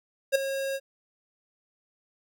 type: tone with ADSR envelope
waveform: square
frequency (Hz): 543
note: C#5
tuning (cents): -36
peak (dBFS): -17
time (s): 0.32-0.8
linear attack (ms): 32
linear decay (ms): 9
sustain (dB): -12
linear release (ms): 47
effects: none